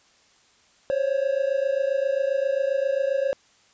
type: tone pair together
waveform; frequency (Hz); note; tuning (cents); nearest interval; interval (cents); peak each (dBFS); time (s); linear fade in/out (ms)
triangle; 532.5 / 560; C5 / C#5; +30 / +18; minor second; 88; -22; 0.9-3.33; 0
effects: white hiss -59 dBFS RMS until 3.73 s + resampled to 16000 Hz